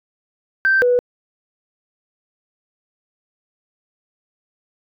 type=tone pair in turn; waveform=sine; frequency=1560 / 491.4 Hz; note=G6 / B4; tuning=-9 / -9 cents; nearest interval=octave + minor sixth; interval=2000 cents; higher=first; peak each=-11 dBFS; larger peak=neither; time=0.65-0.82 / 0.82-0.99 s; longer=neither; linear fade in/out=0 ms; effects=tanh soft clip ceiling -7 dBFS